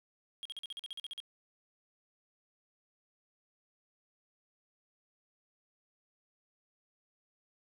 triangle tone bursts, 3254 Hz, G#7, 36 cents flat, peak -38 dBFS, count 12, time 0.43-1.202 s, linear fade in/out 0 ms, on 24 ms, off 44 ms, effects 12-bit

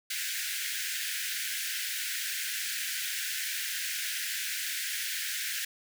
pink high-pass noise, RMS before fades -34 dBFS, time 0.1-5.65 s, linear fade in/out 5 ms, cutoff 1500 Hz, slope 96 dB/octave, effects none

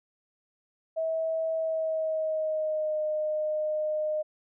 sine tone with pitch glide, 646 to 613.6 Hz, E5 to D#5, -35 to -24 cents, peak -26 dBFS, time 0.96-4.23 s, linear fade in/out 20 ms, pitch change -89 cents, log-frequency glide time 1.55-3.01 s, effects none

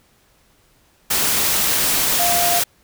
sine tone in noise, 698.5 Hz, F5, in tune, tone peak -19 dBFS, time 2.19-2.6 s, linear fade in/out 10 ms, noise white, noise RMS -18 dBFS, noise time 1.1-2.64 s, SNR -4 dB, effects pink hiss -57 dBFS RMS until 2.83 s

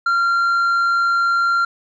sine tone with tanh clipping, 1381 Hz, F6, 20 cents flat, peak -15 dBFS, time 0.06-1.65 s, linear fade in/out 5 ms, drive 4 dB, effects none

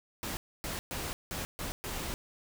pink noise bursts at uneven times, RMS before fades -37 dBFS, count 6, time 0.23-0.37 / 0.64-0.79 / 0.91-1.13 / 1.31-1.45 / 1.59-1.72 / 1.84-2.14 s, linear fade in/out 0 ms, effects none

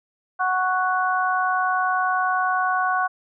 harmonic tone, 370 Hz, F#4, in tune, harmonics 2 / 3 / 4, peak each -23 / -23 / -24 dBFS, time 0.39-3.08 s, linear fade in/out 20 ms, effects none

